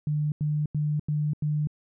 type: tone bursts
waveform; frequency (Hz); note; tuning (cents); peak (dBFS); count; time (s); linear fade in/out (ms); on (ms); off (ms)
sine; 149.9; D3; +36; -23; 5; 0.07-1.672; 2; 250; 88
effects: none